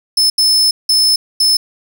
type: tone bursts at uneven times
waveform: 40% pulse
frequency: 5240 Hz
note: E8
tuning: 11 cents flat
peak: -8 dBFS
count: 4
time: 0.17-0.3 / 0.38-0.71 / 0.89-1.16 / 1.4-1.57 s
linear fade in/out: 5 ms
effects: none